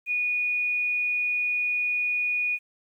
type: tone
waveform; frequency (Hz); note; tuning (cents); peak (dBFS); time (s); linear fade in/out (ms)
sine; 2460; D#7; -20; -23; 0.06-2.59; 50
effects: 10-bit